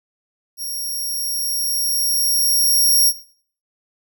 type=tone with level ramp; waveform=5% pulse; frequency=5588 Hz; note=F8; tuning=in tune; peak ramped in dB=-19 to -5 dBFS; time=0.57-3.13 s; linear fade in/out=50 ms; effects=noise-tail reverb RT60 0.5 s tail -17 dB re dry